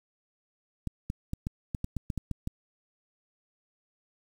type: clicks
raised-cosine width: 5 ms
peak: -19 dBFS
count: 11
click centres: 0.873 / 1.101 / 1.334 / 1.469 / 1.748 / 1.844 / 1.967 / 2.102 / 2.177 / 2.313 / 2.474 s
effects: 8-bit